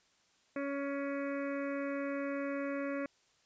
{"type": "harmonic tone", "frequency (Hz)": 279.7, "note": "C#4", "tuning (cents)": 16, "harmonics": [1, 2, 4, 5, 6, 7, 8, 9], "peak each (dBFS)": [-37, -38, -47, -48, -49, -50, -51, -55], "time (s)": [0.56, 3.06], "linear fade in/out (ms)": 2, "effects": ["white hiss -70 dBFS RMS until 3.45 s", "resampled to 16000 Hz"]}